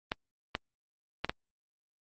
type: clicks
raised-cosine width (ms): 0.3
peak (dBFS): -14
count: 4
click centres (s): 0.119 / 0.551 / 1.246 / 1.295
effects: Opus 32 kbps